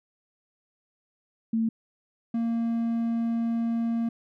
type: tone pair in turn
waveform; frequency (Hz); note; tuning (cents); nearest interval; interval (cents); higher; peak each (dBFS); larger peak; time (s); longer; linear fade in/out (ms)
sine / triangle; 225.4 / 230.9; A3 / A#3; +42 / -16; unison; 42; second; -22; neither; 1.53-1.69 / 2.34-4.09; second; 5
effects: none